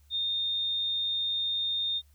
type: tone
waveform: sine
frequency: 3652 Hz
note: A#7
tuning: 36 cents flat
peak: -27 dBFS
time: 0.1-2.02 s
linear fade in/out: 50 ms
effects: added 72 Hz sine -57 dBFS peak until 2.14 s + white hiss -69 dBFS RMS until 2.14 s